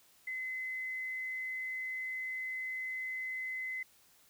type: tone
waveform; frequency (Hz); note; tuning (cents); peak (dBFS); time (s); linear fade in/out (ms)
sine; 2040; C7; -44; -36; 0.27-3.83; 5
effects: white hiss -65 dBFS RMS until 4.29 s